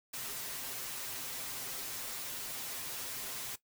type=noise with comb filter; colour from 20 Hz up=white; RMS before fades=-41 dBFS; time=0.13-3.56 s; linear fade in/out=10 ms; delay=7.6 ms; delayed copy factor=+0.7; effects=noise-tail reverb RT60 0.1 s tail -17 dB re dry